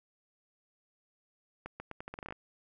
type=accelerating click train; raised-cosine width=0.5 ms; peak=-26 dBFS; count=12; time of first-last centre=1.66-2.324 s; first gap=140 ms; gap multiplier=0.81; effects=none